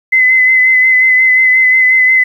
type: tone with vibrato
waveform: sine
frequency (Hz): 2035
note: C7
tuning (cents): -49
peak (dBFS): -5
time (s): 0.12-2.24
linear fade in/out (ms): 10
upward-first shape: sine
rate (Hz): 5.6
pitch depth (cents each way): 24
effects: 7-bit